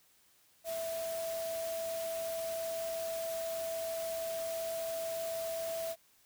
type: tone in noise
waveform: sine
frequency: 659 Hz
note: E5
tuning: 1 cent flat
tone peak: -35 dBFS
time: 0.64-5.96 s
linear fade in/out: 50 ms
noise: white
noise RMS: -45 dBFS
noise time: 0.64-5.96 s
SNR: +7 dB
effects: white hiss -67 dBFS RMS until 6.25 s